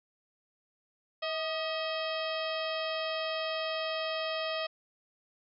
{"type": "harmonic tone with a mistuned harmonic", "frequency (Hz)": 640, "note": "D#5", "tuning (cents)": 49, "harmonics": [1, 2, 3, 4, 5, 6, 7, 8], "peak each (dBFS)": [-34, -39, -42, -41, -40, -46, -46, -45], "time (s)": [1.22, 4.67], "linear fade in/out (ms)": 10, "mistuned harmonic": 2, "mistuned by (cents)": -64, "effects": []}